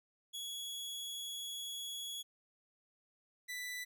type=tone pair in turn; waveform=sawtooth; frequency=3357 / 1982.9 Hz; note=G#7 / B6; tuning=+18 / +6 cents; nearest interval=major sixth; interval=912 cents; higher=first; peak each=-38 / -37 dBFS; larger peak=second; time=0.33-2.23 / 3.48-3.85 s; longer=first; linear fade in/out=20 ms; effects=none